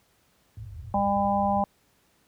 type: low-pass noise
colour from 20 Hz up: white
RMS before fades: -38 dBFS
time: 0.57-1.62 s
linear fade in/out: 2 ms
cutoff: 120 Hz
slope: 96 dB/octave
type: harmonic tone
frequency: 200.5 Hz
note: G3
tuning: 39 cents sharp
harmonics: 1 / 3 / 4 / 5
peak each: -27 / -29 / -24 / -31 dBFS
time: 0.94-1.64 s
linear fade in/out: 2 ms
effects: pink hiss -65 dBFS RMS until 2.27 s + high-pass 60 Hz 12 dB/octave